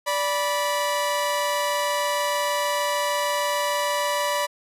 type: tone pair together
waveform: sawtooth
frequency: 583 / 980.5 Hz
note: D5 / B5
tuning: -13 / -13 cents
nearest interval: major sixth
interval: 900 cents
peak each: -21 dBFS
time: 0.06-4.47 s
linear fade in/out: 20 ms
effects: resampled to 32000 Hz